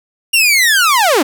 sawtooth linear sweep, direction down, 2831 to 246.9 Hz, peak -5 dBFS, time 0.33-1.23 s, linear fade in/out 10 ms, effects none

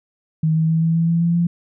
sine tone with pitch steps, 158.3 / 160.14 / 162 / 163.88 / 165.79 / 167.71 / 169.66 / 171.63 Hz, D#3 / E3 / E3 / E3 / E3 / E3 / F3 / F3, +30 / -50 / -30 / -10 / +10 / +30 / -50 / -30 cents, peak -14 dBFS, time 0.43-1.47 s, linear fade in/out 5 ms, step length 130 ms, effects none

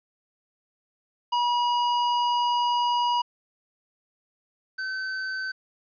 square tone pair in turn, 965 / 1531.8 Hz, B5 / G6, -40 / -40 cents, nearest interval minor sixth, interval 800 cents, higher second, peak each -22 / -29 dBFS, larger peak first, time 1.32-3.22 / 4.78-5.52 s, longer first, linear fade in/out 10 ms, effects resampled to 11025 Hz + 10-bit

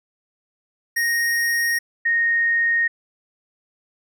square / sine tone pair in turn, 1864.7 / 1857.6 Hz, A#6 / A#6, 0 / -7 cents, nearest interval unison, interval 7 cents, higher first, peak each -19 / -16 dBFS, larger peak second, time 0.96-1.79 / 2.05-2.88 s, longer neither, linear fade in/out 10 ms, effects none

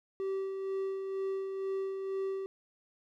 triangle tone with tremolo, 386.5 Hz, G4, 24 cents flat, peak -29 dBFS, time 0.2-2.46 s, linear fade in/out 0 ms, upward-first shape sine, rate 2.1 Hz, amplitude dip 40%, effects none

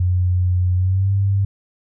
sine tone with pitch glide, 90.4 to 98.58 Hz, F#2 to G2, -40 to +10 cents, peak -14 dBFS, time 0-1.45 s, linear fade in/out 5 ms, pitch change +150 cents, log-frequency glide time 0.74-1.12 s, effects none

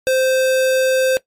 square tone, 521 Hz, C5, 7 cents flat, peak -14 dBFS, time 0.07-1.17 s, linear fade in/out 0 ms, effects noise-tail reverb RT60 0.1 s tail -18 dB re dry + MP3 64 kbps

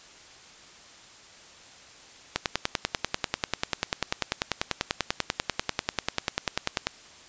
click train, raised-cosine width 0.2 ms, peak -6 dBFS, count 47, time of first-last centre 2.36-6.87 s, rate 10.2 Hz, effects white hiss -50 dBFS RMS until 7.28 s + resampled to 16000 Hz

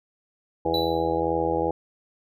harmonic tone, 82.41 Hz, E2, in tune, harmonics 1 / 2 / 4 / 5 / 6 / 7 / 8 / 9 / 10, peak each -35 / -36 / -28 / -31 / -26 / -35 / -35 / -36 / -28 dBFS, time 0.65-1.71 s, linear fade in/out 5 ms
triangle tone with exponential decay, 3956 Hz, B7, 2 cents sharp, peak -22 dBFS, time 0.74-1.2 s, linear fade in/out 2 ms, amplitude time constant 99 ms
effects none

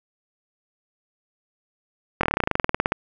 slowing click train, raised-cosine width 0.5 ms, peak -4 dBFS, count 19, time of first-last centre 2.21-2.921 s, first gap 23 ms, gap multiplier 1.06, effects none

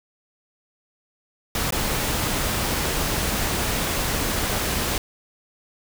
pink noise with dropouts, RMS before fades -24 dBFS, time 1.55-4.98 s, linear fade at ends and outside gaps 2 ms, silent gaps 1.707-1.723 s, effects none

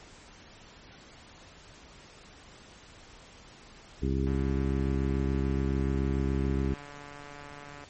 harmonic tone, 67 Hz, C2, 42 cents sharp, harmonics 1 / 2 / 3 / 4 / 5 / 6, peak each -29 / -32 / -34 / -35 / -36 / -37 dBFS, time 4.02-6.74 s, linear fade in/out 5 ms
click train, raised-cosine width 0.5 ms, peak -31 dBFS, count 515, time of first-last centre 4.27-7.839 s, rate 144 Hz
effects pink hiss -52 dBFS RMS until 7.89 s + MP3 32 kbps

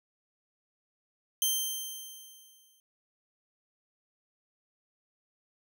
10% pulse tone with exponential decay, 3136 Hz, G7, in tune, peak -16 dBFS, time 1.42-2.8 s, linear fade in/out 1 ms, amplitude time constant 300 ms, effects none

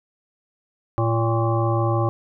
harmonic tone with a mistuned harmonic, 114.3 Hz, A#2, 34 cents flat, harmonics 1 / 3 / 5 / 7 / 9 / 10, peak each -20 / -25 / -27 / -28 / -30 / -30 dBFS, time 0.98-2.09 s, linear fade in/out 0 ms, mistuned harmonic 9, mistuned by +47 cents, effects none

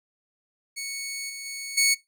15% pulse tone with level steps, 2217 Hz, C#7, in tune, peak -25 / -29 / -27 / -12 dBFS, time 0.76-1.95 s, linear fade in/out 20 ms, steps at 1.29 / 1.45 / 1.77 s, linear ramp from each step 10 ms, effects noise-tail reverb RT60 0.2 s tail -20 dB re dry

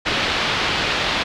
white low-pass noise, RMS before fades -21 dBFS, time 0.05-1.24 s, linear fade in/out 20 ms, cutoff 3900 Hz, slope 24 dB/octave, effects none

